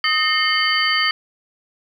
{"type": "tone cluster", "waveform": "sine", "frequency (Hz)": [1255, 1827, 2130, 3055, 4602], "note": ["D#6", "A#6", "C7", "G7", "D8"], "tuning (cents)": [15, -35, 30, -45, -36], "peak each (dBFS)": -22, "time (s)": [0.04, 1.11], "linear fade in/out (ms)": 2, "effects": ["8-bit"]}